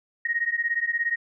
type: beating tone pair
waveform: sine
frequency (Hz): 1864.7 / 1881.7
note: A#6 / A#6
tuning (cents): 0 / +16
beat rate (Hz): 17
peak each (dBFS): -26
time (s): 0.25-1.16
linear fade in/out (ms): 5
effects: none